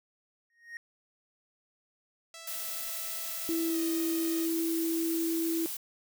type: tone with exponential growth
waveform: triangle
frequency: 1864.7 Hz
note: A#6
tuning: in tune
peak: -34 dBFS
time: 0.5-0.77 s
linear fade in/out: 1 ms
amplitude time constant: 58 ms
type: tone with pitch glide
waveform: 5% pulse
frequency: 660 to 623.7 Hz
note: E5 to D#5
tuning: +2 to +4 cents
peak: -33 dBFS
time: 2.34-4.46 s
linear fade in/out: 2 ms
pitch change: -98 cents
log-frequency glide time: 3.68-3.79 s
type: noise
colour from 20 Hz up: blue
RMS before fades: -37 dBFS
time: 2.47-5.77 s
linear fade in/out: 5 ms
type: tone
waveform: sine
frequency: 329.6 Hz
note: E4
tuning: in tune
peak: -28 dBFS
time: 3.49-5.66 s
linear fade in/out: 0 ms
effects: none